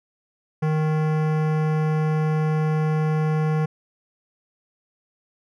sine tone with hard clipping, 155.3 Hz, D#3, 3 cents flat, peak -21 dBFS, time 0.62-3.66 s, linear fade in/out 10 ms, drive 18 dB, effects none

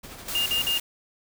pink noise with tremolo, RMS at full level -40 dBFS, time 0.03-0.72 s, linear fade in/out 10 ms, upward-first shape sine, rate 13 Hz, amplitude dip 40%
white noise, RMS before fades -32 dBFS, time 0.28-0.8 s, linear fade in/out 5 ms
sine tone bursts, 2822 Hz, F7, 17 cents sharp, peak -22 dBFS, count 3, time 0.35-0.778 s, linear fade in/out 2 ms, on 110 ms, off 49 ms
effects none

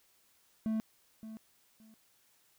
triangle tone with echo, 220 Hz, A3, in tune, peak -28 dBFS, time 0.66-0.8 s, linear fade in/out 0 ms, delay 570 ms, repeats 2, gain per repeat -13 dB, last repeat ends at 1.94 s, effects white hiss -69 dBFS RMS until 2.58 s

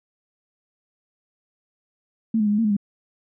sine tone with pitch steps, 224.1 / 211.8 / 206.3 / 208.5 / 227.9 / 210.8 / 202 Hz, A3 / G#3 / G#3 / G#3 / A#3 / G#3 / G#3, +32 / +34 / -11 / +7 / -39 / +26 / -48 cents, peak -17 dBFS, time 2.34-2.767 s, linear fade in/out 5 ms, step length 61 ms, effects none

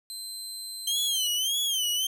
25% pulse tone, 4100 Hz, C8, 36 cents flat, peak -31 dBFS, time 0.1-1.27 s, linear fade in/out 0 ms
sawtooth tone with vibrato, 3136 Hz, G7, in tune, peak -22 dBFS, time 0.87-2.07 s, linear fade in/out 5 ms, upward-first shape sine, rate 1.7 Hz, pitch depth 130 cents each way
effects none

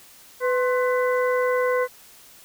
harmonic tone with a mistuned harmonic, 500 Hz, B4, 21 cents sharp, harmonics 1 / 2 / 3 / 4, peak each -20 / -27 / -30 / -31 dBFS, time 0.4-1.88 s, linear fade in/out 50 ms, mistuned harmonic 2, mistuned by +89 cents, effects white hiss -49 dBFS RMS until 2.44 s

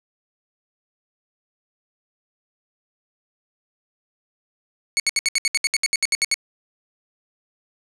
15% pulse tone bursts, 2217 Hz, C#7, in tune, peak -10 dBFS, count 15, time 4.97-6.342 s, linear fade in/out 0 ms, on 28 ms, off 68 ms, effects low-pass 10000 Hz 12 dB/octave

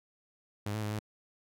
sawtooth tone with pitch steps, 103.2 / 108.1 / 105 / 106.8 Hz, G#2 / A2 / G#2 / G#2, -10 / -30 / +19 / +49 cents, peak -29 dBFS, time 0.66-0.992 s, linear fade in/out 5 ms, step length 83 ms, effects none

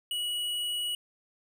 sine tone with tanh clipping, 2922 Hz, F#7, 22 cents flat, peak -31 dBFS, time 0.11-0.95 s, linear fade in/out 2 ms, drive 15 dB, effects none

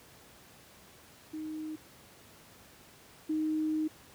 sine tone pair in turn, 311.1 / 311.1 Hz, D#4 / D#4, 0 / 0 cents, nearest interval unison, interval 0 cents, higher neither, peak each -36 / -28 dBFS, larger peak second, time 1.33-1.76 / 3.29-3.88 s, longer second, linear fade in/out 10 ms, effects pink hiss -56 dBFS RMS until 4.14 s + high-pass 80 Hz 12 dB/octave

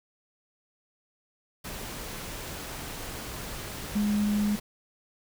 sine tone in noise, 207.7 Hz, G#3, in tune, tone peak -23 dBFS, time 3.95-4.56 s, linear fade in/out 10 ms, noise pink, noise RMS -38 dBFS, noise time 1.64-4.6 s, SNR +12 dB, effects none

